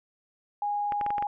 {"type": "tone", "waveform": "sine", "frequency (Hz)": 823, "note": "G#5", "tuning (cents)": -16, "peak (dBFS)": -26, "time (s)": [0.62, 1.27], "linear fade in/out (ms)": 2}
{"type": "clicks", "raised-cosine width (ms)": 0.5, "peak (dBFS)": -20, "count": 6, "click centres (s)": [0.922, 1.012, 1.064, 1.105, 1.182, 1.225]}
{"effects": []}